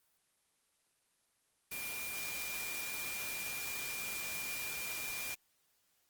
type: tone in noise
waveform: sine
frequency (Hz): 2400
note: D7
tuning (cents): +37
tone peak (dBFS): -42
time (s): 1.71-5.35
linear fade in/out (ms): 10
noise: white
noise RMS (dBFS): -42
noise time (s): 1.71-5.35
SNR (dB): -3
effects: white hiss -75 dBFS RMS until 6.09 s + Opus 24 kbps